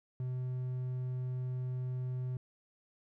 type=tone; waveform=triangle; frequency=127 Hz; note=B2; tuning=49 cents sharp; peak=-32 dBFS; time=0.2-2.37 s; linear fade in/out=2 ms; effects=none